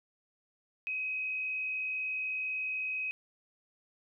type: tone with frequency modulation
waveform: sine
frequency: 2532 Hz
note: D#7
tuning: 30 cents sharp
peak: -32 dBFS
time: 0.87-3.11 s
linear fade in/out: 0 ms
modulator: 62 Hz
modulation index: 0.56
effects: none